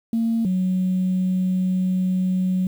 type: tone pair in turn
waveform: sine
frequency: 228 / 185.03 Hz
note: A#3 / F#3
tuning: -38 / 0 cents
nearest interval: major third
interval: 362 cents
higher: first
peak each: -17 dBFS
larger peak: neither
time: 0.13-0.45 / 0.45-2.67 s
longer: second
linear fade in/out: 2 ms
effects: tanh soft clip ceiling -14 dBFS + 8-bit